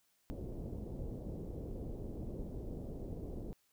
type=low-pass noise; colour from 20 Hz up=pink; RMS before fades=-43 dBFS; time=0.3-3.53 s; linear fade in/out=0 ms; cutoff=510 Hz; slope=24 dB/octave; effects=white hiss -75 dBFS RMS until 3.72 s